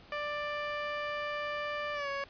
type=tone with pitch glide; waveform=15% pulse; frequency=590 to 556.9 Hz; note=D5 to C#5; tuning=+8 to +8 cents; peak=-27 dBFS; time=0.12-2.24 s; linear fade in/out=2 ms; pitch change=-100 cents; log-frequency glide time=1.94-2.09 s; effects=pink hiss -56 dBFS RMS until 2.29 s + resampled to 11025 Hz